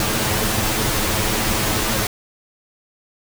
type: noise with comb filter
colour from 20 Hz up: pink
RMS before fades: -20 dBFS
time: 0-2.07 s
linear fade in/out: 2 ms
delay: 9.3 ms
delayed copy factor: +0.7
effects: none